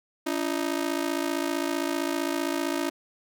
sawtooth ring-modulated tone, 311.1 Hz, D#4, in tune, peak -19 dBFS, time 0.26-2.9 s, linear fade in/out 10 ms, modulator 27.7 Hz, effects none

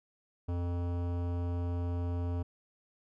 sine tone with hard clipping, 87.31 Hz, F2, in tune, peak -33 dBFS, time 0.48-2.43 s, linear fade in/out 10 ms, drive 17 dB, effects none

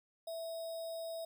sine tone with sample-and-hold, 658 Hz, E5, 3 cents flat, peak -39 dBFS, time 0.27-1.25 s, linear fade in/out 5 ms, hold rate 4410 Hz, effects none

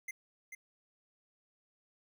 square tone with echo, 2081 Hz, C7, 10 cents flat, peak -39 dBFS, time 0.08-0.11 s, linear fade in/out 5 ms, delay 440 ms, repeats 1, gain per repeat -6 dB, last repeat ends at 0.55 s, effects none

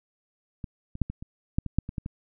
clicks, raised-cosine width 5 ms, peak -22 / -25 / -11 / -21 / -26 / -11 / -20 / -9 / -22 / -18 / -21 dBFS, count 11, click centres 0.642 / 0.954 / 1.017 / 1.1 / 1.225 / 1.585 / 1.663 / 1.786 / 1.891 / 1.982 / 2.061 s, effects none

